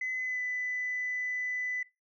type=tone with pitch glide; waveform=sine; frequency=2024 to 1997.3 Hz; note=B6 to B6; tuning=+42 to +19 cents; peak=-30 dBFS; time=0.01-1.83 s; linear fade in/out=5 ms; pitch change=-23 cents; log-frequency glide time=0.24-0.4 s; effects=noise-tail reverb RT60 0.2 s tail -19 dB re dry + tanh soft clip ceiling -26 dBFS